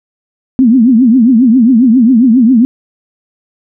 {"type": "tone with vibrato", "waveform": "sine", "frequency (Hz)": 241.5, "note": "B3", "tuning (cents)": -39, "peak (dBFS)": -3, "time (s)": [0.59, 2.65], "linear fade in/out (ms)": 0, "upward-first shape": "triangle", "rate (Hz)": 7.4, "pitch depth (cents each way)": 230, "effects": []}